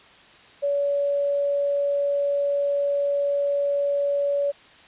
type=tone; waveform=sine; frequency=568 Hz; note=C#5; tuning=42 cents sharp; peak=-20 dBFS; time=0.62-4.52 s; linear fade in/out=20 ms; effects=white hiss -50 dBFS RMS until 4.87 s + resampled to 8000 Hz